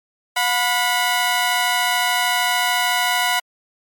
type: tone pair together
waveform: 15% pulse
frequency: 722.5 / 987.8 Hz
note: F#5 / B5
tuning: -41 / 0 cents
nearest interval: perfect fourth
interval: 541 cents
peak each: -13 dBFS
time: 0.36-3.4 s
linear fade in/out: 10 ms
effects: MP3 96 kbps